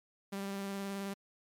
sawtooth tone with vibrato, 197.3 Hz, G3, 11 cents sharp, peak -33 dBFS, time 0.32-1.14 s, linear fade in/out 10 ms, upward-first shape triangle, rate 19 Hz, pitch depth 20 cents each way, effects MP3 96 kbps

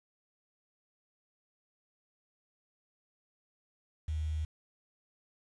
sine tone with quantisation, 77.78 Hz, D#2, in tune, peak -31 dBFS, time 4.08-4.45 s, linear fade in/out 5 ms, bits 9, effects resampled to 22050 Hz

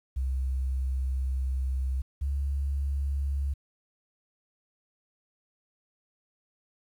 sine tone pair in turn, 65.41 / 69.6 Hz, C2 / C#2, 0 / +8 cents, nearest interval minor second, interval 108 cents, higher second, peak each -26 dBFS, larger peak neither, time 0.16-2.02 / 2.21-3.54 s, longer first, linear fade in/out 10 ms, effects 10-bit

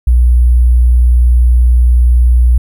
sine tone with sample-and-hold, 60.6 Hz, B1, 32 cents flat, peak -4 dBFS, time 0.07-2.58 s, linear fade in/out 5 ms, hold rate 11025 Hz, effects none

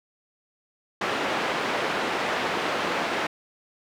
pink band-pass noise, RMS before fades -27 dBFS, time 1.01-3.27 s, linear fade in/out 5 ms, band 360 to 2700 Hz, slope 12 dB/octave, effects none

